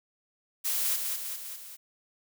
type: noise with echo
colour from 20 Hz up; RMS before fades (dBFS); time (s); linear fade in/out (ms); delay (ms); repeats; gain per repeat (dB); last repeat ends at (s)
blue; -29; 0.64-0.97; 20; 200; 4; -4; 1.77
effects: none